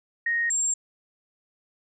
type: tone pair in turn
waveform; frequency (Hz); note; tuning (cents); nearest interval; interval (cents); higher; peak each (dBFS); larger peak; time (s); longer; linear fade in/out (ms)
sine; 1866 / 7430; A#6 / A#8; +1 / -7; 2 octaves; 2392; second; -22; neither; 0.26-0.5 / 0.5-0.74; neither; 5
effects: none